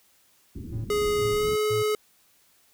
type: low-pass noise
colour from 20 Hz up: pink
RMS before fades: -37 dBFS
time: 0.55-1.56 s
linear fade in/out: 5 ms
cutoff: 350 Hz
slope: 48 dB/octave
type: tone bursts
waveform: triangle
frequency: 111.7 Hz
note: A2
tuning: 27 cents sharp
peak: -28 dBFS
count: 3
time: 0.72-1.83 s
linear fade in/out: 10 ms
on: 130 ms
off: 360 ms
type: tone with pitch glide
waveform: square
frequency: 416.5 to 425.5 Hz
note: G#4 to G#4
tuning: +5 to +42 cents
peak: -23 dBFS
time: 0.9-1.95 s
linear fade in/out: 2 ms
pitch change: +37 cents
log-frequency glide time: 1.31-1.49 s
effects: white hiss -62 dBFS RMS until 2.73 s